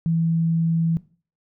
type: tone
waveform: sine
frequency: 164.81 Hz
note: E3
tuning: in tune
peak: -18 dBFS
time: 0.06-0.97 s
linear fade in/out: 0 ms
effects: noise-tail reverb RT60 0.4 s tail -18 dB re dry